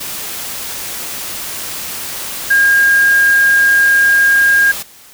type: tone in noise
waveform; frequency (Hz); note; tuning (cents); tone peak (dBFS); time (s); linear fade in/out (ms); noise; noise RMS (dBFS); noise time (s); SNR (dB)
sine; 1619; G#6; -45; -7; 2.5-4.72; 10; white; -24; 0-4.83; +14
effects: white hiss -41 dBFS RMS until 5.13 s